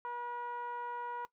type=tone with low-pass filter; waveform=10% pulse; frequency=481.8 Hz; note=B4; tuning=43 cents flat; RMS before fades=-40 dBFS; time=0.05-1.25 s; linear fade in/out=0 ms; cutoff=1100 Hz; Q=7.6; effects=noise-tail reverb RT60 0.1 s tail -18 dB re dry